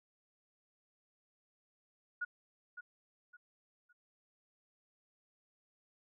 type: tone with echo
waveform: sine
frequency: 1449 Hz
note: F#6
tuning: 37 cents flat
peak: -34 dBFS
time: 2.21-2.25 s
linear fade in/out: 10 ms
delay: 560 ms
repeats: 3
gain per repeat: -10 dB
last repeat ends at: 3.93 s
effects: none